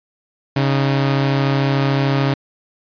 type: tone pair together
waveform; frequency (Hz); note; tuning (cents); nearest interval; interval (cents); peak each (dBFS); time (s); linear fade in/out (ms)
sawtooth; 137.06 / 307.7; C#3 / D#4; -19 / -19; octave + major second; 1400; -11 / -20; 0.56-2.34; 5
effects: resampled to 11025 Hz